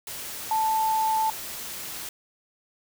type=tone in noise; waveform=sine; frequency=880 Hz; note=A5; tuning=in tune; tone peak=-21 dBFS; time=0.51-1.3 s; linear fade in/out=2 ms; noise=white; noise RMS=-36 dBFS; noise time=0.07-2.09 s; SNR=+12 dB; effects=none